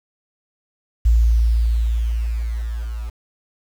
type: tone with level ramp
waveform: sine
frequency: 57 Hz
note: A#1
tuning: 38 cents flat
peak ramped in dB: -9 to -25 dBFS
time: 1.05-3.1 s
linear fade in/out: 10 ms
effects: tanh soft clip ceiling -5 dBFS + 7-bit